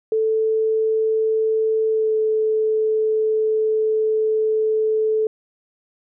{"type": "tone with pitch glide", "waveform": "sine", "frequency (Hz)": [440, 435.7], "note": ["A4", "A4"], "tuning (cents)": [0, -17], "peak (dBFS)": -16, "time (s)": [0.12, 5.27], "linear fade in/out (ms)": 2, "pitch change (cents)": -17, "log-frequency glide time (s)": [1.89, 2.15], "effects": []}